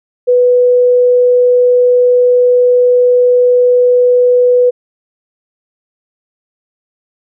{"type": "tone", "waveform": "sine", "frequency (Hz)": 493.9, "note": "B4", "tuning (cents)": 0, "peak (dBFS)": -5, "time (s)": [0.27, 4.71], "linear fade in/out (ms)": 20, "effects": []}